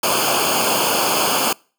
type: noise with comb filter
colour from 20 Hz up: pink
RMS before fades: -18 dBFS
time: 0.03-1.53 s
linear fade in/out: 5 ms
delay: 0.52 ms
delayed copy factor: -0.9
effects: noise-tail reverb RT60 0.4 s tail -26 dB re dry + high-pass 150 Hz 12 dB/octave